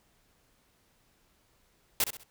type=noise with echo; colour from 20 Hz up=white; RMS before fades=-26 dBFS; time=2-2.04 s; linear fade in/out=2 ms; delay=65 ms; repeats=3; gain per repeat=-9 dB; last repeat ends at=2.235 s; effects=pink hiss -68 dBFS RMS until 2.3 s